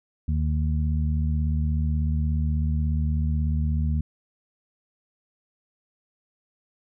harmonic tone, 76.5 Hz, D#2, 29 cents flat, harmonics 1 / 2 / 3, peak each -22 / -28 / -32 dBFS, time 0.28-4.01 s, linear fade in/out 5 ms, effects none

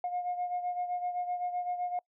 sine beating tone pair, 714 / 721.8 Hz, F5 / F#5, +38 / -43 cents, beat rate 7.8 Hz, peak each -31 / -37 dBFS, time 0.04-1.99 s, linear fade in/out 2 ms, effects noise-tail reverb RT60 0.1 s tail -26 dB re dry + tanh soft clip ceiling -26 dBFS

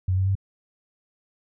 sine tone with pitch steps, 92.7 / 94.87 / 97.08 Hz, F#2 / F#2 / G2, +4 / +44 / -16 cents, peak -19 dBFS, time 0.08-0.353 s, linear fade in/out 5 ms, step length 91 ms, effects none

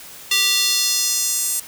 square tone with high-pass filter sweep, 392.3 Hz, G4, 1 cent sharp, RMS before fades -19 dBFS, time 0.31-1.6 s, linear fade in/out 5 ms, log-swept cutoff 3100 to 8500 Hz, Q 1.8, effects white hiss -39 dBFS RMS until 1.67 s

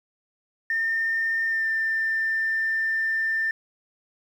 sine tone with pitch glide, 1812 to 1790.2 Hz, A#6 to A6, -50 to +29 cents, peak -21 dBFS, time 0.7-3.51 s, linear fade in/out 2 ms, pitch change -21 cents, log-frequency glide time 1.47-1.67 s, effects tanh soft clip ceiling -17 dBFS + 9-bit

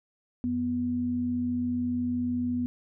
sine tone pair together, 92.18 / 246.1 Hz, F#2 / B3, -6 / -6 cents, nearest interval octave + perfect fourth, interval 1700 cents, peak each -37 / -26 dBFS, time 0.44-2.66 s, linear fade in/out 0 ms, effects none

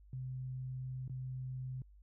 sine tone with dropouts, 129.1 Hz, C3, 23 cents flat, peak -39 dBFS, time 0.13-1.82 s, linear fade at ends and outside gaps 2 ms, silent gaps 1.079-1.096 s, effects added 50 Hz sine -57 dBFS peak until 2.02 s

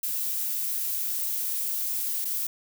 violet noise with dropouts, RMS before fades -29 dBFS, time 0.03-2.47 s, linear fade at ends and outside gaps 5 ms, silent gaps 2.247-2.252 s, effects none

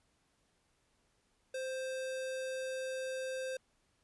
sine tone with sample-and-hold, 521 Hz, C5, 7 cents flat, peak -36 dBFS, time 1.54-3.57 s, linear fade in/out 5 ms, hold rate 2100 Hz, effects pink hiss -75 dBFS RMS until 4.03 s + resampled to 24000 Hz

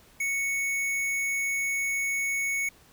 sine tone with hard clipping, 2217 Hz, C#7, in tune, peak -27 dBFS, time 0.2-2.69 s, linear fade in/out 5 ms, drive 18 dB, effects pink hiss -57 dBFS RMS until 2.92 s

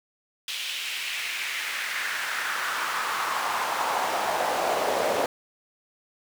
brown noise with high-pass filter sweep, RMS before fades -28 dBFS, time 0.48-5.26 s, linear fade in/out 2 ms, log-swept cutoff 3100 to 540 Hz, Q 2.4, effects none

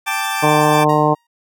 20% pulse chord, G suspended second, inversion none, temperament equal, 784 / 880 / 1174.7 Hz, G5 / A5 / D6, 0 / 0 / 0 cents, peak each -18 dBFS, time 0.06-0.85 s, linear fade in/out 20 ms
harmonic tone, 151.2 Hz, D#3, 49 cents flat, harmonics 1 / 2 / 3 / 4 / 5 / 6 / 7, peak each -19 / -19 / -19 / -19 / -19 / -19 / -19 dBFS, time 0.42-1.15 s, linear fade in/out 20 ms
sawtooth tone with exponential decay, 940 Hz, A#5, 14 cents sharp, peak -23 dBFS, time 0.89-1.27 s, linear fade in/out 5 ms, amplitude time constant 82 ms
effects none

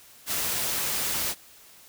white noise, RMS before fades -28 dBFS, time 0.26-1.35 s, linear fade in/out 50 ms, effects white hiss -52 dBFS RMS until 1.88 s

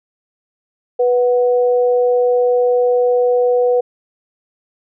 sine tone pair together, 492.1 / 737.3 Hz, B4 / F#5, -6 / -6 cents, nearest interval perfect fifth, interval 700 cents, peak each -11 / -22 dBFS, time 0.99-3.81 s, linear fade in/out 10 ms, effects none

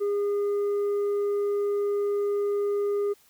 triangle tone with tanh clipping, 407.4 Hz, G#4, 33 cents flat, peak -24 dBFS, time 0-3.14 s, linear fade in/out 20 ms, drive 8 dB, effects white hiss -60 dBFS RMS until 3.29 s

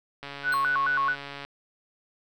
click train, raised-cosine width 0.3 ms, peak -22 dBFS, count 173, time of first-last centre 0.23-1.45 s, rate 141 Hz
sine tone with vibrato, 1277 Hz, D#6, 45 cents sharp, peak -22 dBFS, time 0.43-1.16 s, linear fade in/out 50 ms, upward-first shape square, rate 4.6 Hz, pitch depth 260 cents each way
sawtooth tone with exponential decay, 4174 Hz, C8, 5 cents flat, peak -31 dBFS, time 0.52-0.76 s, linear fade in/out 5 ms, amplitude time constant 52 ms
effects none

